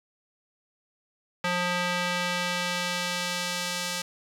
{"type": "tone with band-pass filter sweep", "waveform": "square", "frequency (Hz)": 177.8, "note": "F3", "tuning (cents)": 31, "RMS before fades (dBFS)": -29, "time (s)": [1.44, 4.02], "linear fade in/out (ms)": 5, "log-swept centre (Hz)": [2000, 5500], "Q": 0.71, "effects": ["9-bit"]}